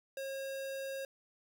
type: tone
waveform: square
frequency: 541 Hz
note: C#5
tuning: 42 cents flat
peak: -39 dBFS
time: 0.17-1.05 s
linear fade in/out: 2 ms
effects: none